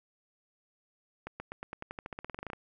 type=accelerating click train; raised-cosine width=0.5 ms; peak=-24 dBFS; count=19; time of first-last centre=1.27-2.533 s; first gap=130 ms; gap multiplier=0.92; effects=none